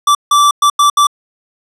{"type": "tone bursts at uneven times", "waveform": "square", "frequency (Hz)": 1165, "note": "D6", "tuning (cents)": -14, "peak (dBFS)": -7, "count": 5, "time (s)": [[0.07, 0.15], [0.31, 0.51], [0.62, 0.7], [0.79, 0.9], [0.97, 1.07]], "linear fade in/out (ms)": 5, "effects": ["low-pass 11000 Hz 12 dB/octave"]}